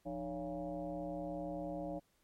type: tone with frequency modulation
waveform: sine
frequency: 432.7 Hz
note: A4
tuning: 29 cents flat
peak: -38 dBFS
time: 0.05-2 s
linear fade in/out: 20 ms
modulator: 129 Hz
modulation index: 2.2
effects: pink hiss -75 dBFS RMS until 2.23 s + MP3 64 kbps